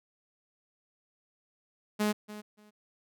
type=tone with echo; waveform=sawtooth; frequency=210.4 Hz; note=G#3; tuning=23 cents sharp; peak=-22 dBFS; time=1.99-2.13 s; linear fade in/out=20 ms; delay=290 ms; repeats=2; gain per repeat=-15 dB; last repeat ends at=2.71 s; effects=none